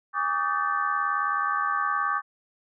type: tone cluster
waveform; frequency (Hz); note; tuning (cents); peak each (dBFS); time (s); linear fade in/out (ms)
sine; 817 / 1146 / 1225 / 1551 / 1762; G#5 / D6 / D#6 / G6 / A6; -29 / -43 / -27 / -19 / +2; -35 / -26 / -29 / -31 / -35; 0.13-2.22; 50
effects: none